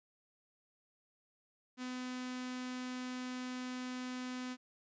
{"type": "tone with notch filter", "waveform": "sawtooth", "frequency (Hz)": 252.4, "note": "B3", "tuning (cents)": 38, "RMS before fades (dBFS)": -42, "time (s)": [1.77, 4.57], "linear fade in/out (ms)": 50, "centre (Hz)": 600, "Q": 0.99, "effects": ["resampled to 16000 Hz"]}